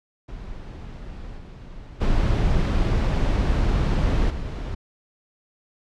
brown noise with level steps, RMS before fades -36 / -39 / -20 / -29 dBFS, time 0.28-4.75 s, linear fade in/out 10 ms, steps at 1.37 / 2 / 4.29 s, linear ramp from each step 20 ms, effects low-pass 5000 Hz 12 dB/octave

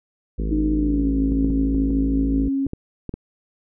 harmonic tone, 53.5 Hz, A1, 48 cents flat, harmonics 1 / 3 / 4 / 5 / 6 / 7 / 8 / 9, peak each -22 / -31 / -32 / -34 / -38 / -37 / -40 / -41 dBFS, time 0.38-2.49 s, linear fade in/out 10 ms
sine tone with pitch glide, 306.1 to 272.7 Hz, D#4 to C#4, -28 to -28 cents, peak -19 dBFS, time 0.51-2.67 s, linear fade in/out 10 ms, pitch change -200 cents, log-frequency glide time 0.73-1.14 s
clicks, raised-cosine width 3 ms, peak -16 dBFS, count 9, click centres 1.321 / 1.446 / 1.503 / 1.748 / 1.905 / 2.666 / 2.734 / 3.093 / 3.14 s
effects none

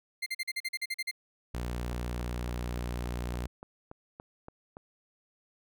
30% pulse tone bursts, 2093 Hz, C7, in tune, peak -28 dBFS, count 11, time 0.22-1.113 s, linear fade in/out 10 ms, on 43 ms, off 42 ms
sawtooth tone, 60.3 Hz, B1, 41 cents flat, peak -29 dBFS, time 1.54-3.47 s, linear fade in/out 5 ms
click train, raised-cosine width 1 ms, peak -30 dBFS, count 11, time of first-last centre 1.92-4.769 s, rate 3.51 Hz
effects none

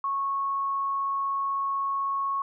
sine tone, 1101 Hz, C#6, 12 cents flat, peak -25 dBFS, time 0.04-2.42 s, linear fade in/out 2 ms, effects none

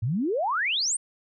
sine exponential sweep, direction up, 101.5 to 9290 Hz, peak -23 dBFS, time 0.02-0.97 s, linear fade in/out 10 ms, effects none

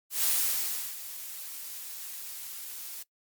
blue noise with ADSR envelope, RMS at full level -25 dBFS, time 0.1-3.03 s, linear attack 140 ms, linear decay 710 ms, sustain -15 dB, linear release 6 ms, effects noise-tail reverb RT60 0.1 s tail -21 dB re dry + MP3 96 kbps

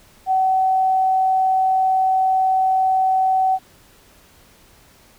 sine tone, 757 Hz, F#5, 39 cents sharp, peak -14 dBFS, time 0.26-3.59 s, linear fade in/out 50 ms, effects pink hiss -51 dBFS RMS until 5.18 s

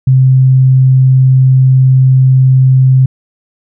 sine tone, 130.81 Hz, C3, in tune, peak -3 dBFS, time 0.07-3.06 s, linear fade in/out 5 ms, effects none

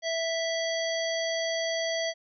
harmonic tone, 658 Hz, E5, 3 cents flat, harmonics 1 / 3 / 5 / 7 / 9, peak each -29 / -34 / -36 / -37 / -39 dBFS, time 0.02-2.14 s, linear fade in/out 50 ms, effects none

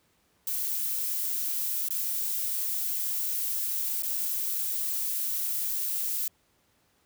violet noise with dropouts, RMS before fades -30 dBFS, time 0.47-6.28 s, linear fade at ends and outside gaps 2 ms, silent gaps 1.887-1.905 / 4.023-4.033 s, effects pink hiss -68 dBFS RMS until 7.05 s + high-pass 60 Hz 12 dB/octave

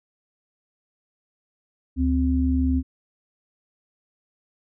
sine tone pair together, 72.9 / 259.8 Hz, D2 / C4, -12 / -12 cents, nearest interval octave + minor seventh, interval 2200 cents, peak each -21 dBFS, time 1.96-2.83 s, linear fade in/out 50 ms, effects none

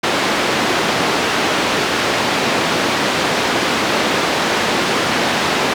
pink band-pass noise, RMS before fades -17 dBFS, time 0.03-5.74 s, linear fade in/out 10 ms, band 250 to 4300 Hz, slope 12 dB/octave, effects none

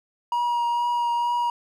triangle tone with vibrato, 954 Hz, A#5, 40 cents sharp, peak -19 dBFS, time 0.32-1.5 s, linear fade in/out 2 ms, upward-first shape triangle, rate 2.2 Hz, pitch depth 15 cents each way, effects none

